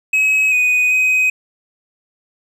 triangle tone with pitch steps, 2555 / 2490 / 2516 Hz, D#7 / D#7 / D#7, +45 / +1 / +19 cents, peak -10 dBFS, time 0.13-1.3 s, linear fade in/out 5 ms, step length 390 ms, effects none

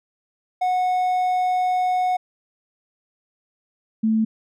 triangle / sine tone pair in turn, 733 / 220.5 Hz, F#5 / A3, -16 / +4 cents, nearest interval octave + major sixth, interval 2080 cents, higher first, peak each -16 dBFS, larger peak neither, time 0.61-2.17 / 4.03-4.25 s, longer first, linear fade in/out 10 ms, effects none

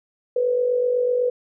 sine tone with amplitude modulation, 493.9 Hz, B4, in tune, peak -15 dBFS, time 0.36-1.3 s, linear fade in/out 5 ms, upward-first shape sine, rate 48 Hz, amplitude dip 55%, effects none

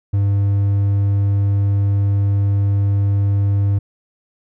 triangle tone, 100 Hz, G2, 35 cents sharp, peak -11 dBFS, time 0.13-3.79 s, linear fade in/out 10 ms, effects none

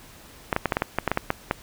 clicks, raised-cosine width 0.5 ms, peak -6 dBFS, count 12, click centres 0.528 / 0.564 / 0.657 / 0.722 / 0.769 / 0.821 / 0.986 / 1.077 / 1.116 / 1.174 / 1.304 / 1.511 s, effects pink hiss -48 dBFS RMS until 1.62 s

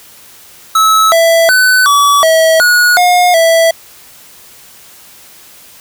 square tone with pitch steps, 1299 / 663 / 1506 / 1143 / 646 / 1455 / 716 / 659 Hz, E6 / E5 / F#6 / D6 / E5 / F#6 / F5 / E5, -26 / +10 / +30 / -47 / -35 / -29 / +43 / -1 cents, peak -6 dBFS, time 0.75-3.71 s, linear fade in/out 5 ms, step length 370 ms, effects white hiss -38 dBFS RMS until 5.8 s

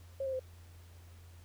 sine tone with pitch steps, 542 / 529.3 / 516.9 Hz, C#5 / C5 / C5, -39 / +20 / -21 cents, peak -33 dBFS, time 0.2-0.395 s, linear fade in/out 5 ms, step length 65 ms, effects added 86 Hz sine -52 dBFS peak until 1.44 s + pink hiss -63 dBFS RMS until 1.44 s

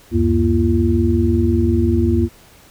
sine tone cluster, 75.4 / 95.6 / 236.7 / 342.3 Hz, D2 / G2 / A#3 / F4, +46 / -43 / +27 / -35 cents, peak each -18 dBFS, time 0.11-2.29 s, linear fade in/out 50 ms, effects pink hiss -47 dBFS RMS until 2.7 s

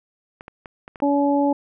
clicks, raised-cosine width 0.5 ms, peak -22 dBFS, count 6, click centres 0.409 / 0.481 / 0.658 / 0.879 / 0.958 / 1.002 s
harmonic tone, 284 Hz, C#4, 42 cents sharp, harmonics 1 / 2 / 3, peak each -18 / -22 / -23 dBFS, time 1.02-1.53 s, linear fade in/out 5 ms
effects none

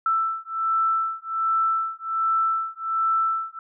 sine beating tone pair, 1326 / 1327.3 Hz, E6 / E6, +10 / +12 cents, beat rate 1.3 Hz, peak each -24 dBFS, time 0.06-3.59 s, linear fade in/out 2 ms, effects none

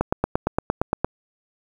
click train, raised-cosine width 1 ms, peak -5 dBFS, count 10, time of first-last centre 0.01-1.046 s, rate 8.69 Hz, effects 7-bit

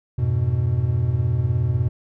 triangle chord, F diminished, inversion none, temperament equal, 87.31 / 103.83 / 123.47 Hz, F2 / Ab2 / Cb3, 0 / 0 / 0 cents, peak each -22 / -23 / -18 dBFS, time 0.18-1.89 s, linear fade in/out 10 ms, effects none

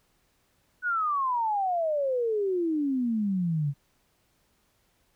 sine exponential sweep, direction down, 1500 to 137.2 Hz, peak -24 dBFS, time 0.82-3.74 s, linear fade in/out 50 ms, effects pink hiss -69 dBFS RMS until 5.15 s

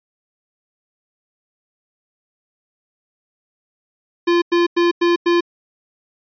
square tone bursts, 345.3 Hz, F4, 20 cents flat, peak -13 dBFS, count 5, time 4.27-5.408 s, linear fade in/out 10 ms, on 150 ms, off 97 ms, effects resampled to 11025 Hz

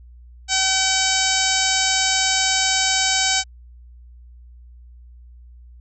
harmonic tone, 764 Hz, G5, 45 cents flat, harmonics 1 / 2 / 3 / 4 / 5 / 6 / 7 / 8 / 9 / 10, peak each -26 / -26 / -26 / -26 / -26 / -26 / -26 / -26 / -26 / -26 dBFS, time 0.48-3.44 s, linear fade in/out 50 ms, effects added 60 Hz sine -41 dBFS peak until 5.8 s

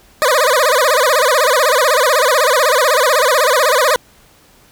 20% pulse tone with vibrato, 554.4 Hz, C#5, in tune, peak -5 dBFS, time 0.22-3.96 s, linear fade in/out 0 ms, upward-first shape sine, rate 16 Hz, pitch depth 230 cents each way, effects pink hiss -48 dBFS RMS until 4.71 s

